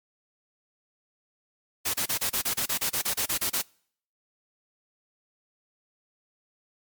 white noise bursts, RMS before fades -27 dBFS, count 15, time 1.85-3.619 s, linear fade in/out 10 ms, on 89 ms, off 31 ms, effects noise-tail reverb RT60 0.6 s tail -26 dB re dry + MP3 96 kbps

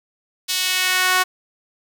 sawtooth tone with high-pass filter sweep, 369.1 Hz, F#4, 4 cents flat, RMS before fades -19 dBFS, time 0.48-1.24 s, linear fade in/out 20 ms, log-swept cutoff 3900 to 1100 Hz, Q 1.3, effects none

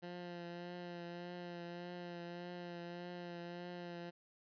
15% pulse tone with vibrato, 174.61 Hz, F3, in tune, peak -39 dBFS, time 0.02-4.11 s, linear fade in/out 20 ms, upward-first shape triangle, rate 1.7 Hz, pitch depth 27 cents each way, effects resampled to 11025 Hz

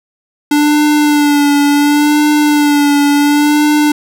square tone with vibrato, 293 Hz, D4, 4 cents flat, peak -8 dBFS, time 0.51-3.92 s, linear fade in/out 5 ms, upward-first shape sine, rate 0.7 Hz, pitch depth 34 cents each way, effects none

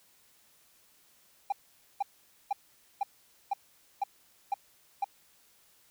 triangle tone bursts, 800 Hz, G5, 35 cents sharp, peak -23 dBFS, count 8, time 1.5-5.044 s, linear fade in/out 5 ms, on 23 ms, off 480 ms, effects tanh soft clip ceiling -21 dBFS + white hiss -64 dBFS RMS until 5.9 s

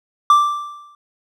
triangle tone with exponential decay, 1174.7 Hz, D6, in tune, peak -4 dBFS, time 0.3-0.95 s, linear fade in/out 2 ms, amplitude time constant 140 ms, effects none

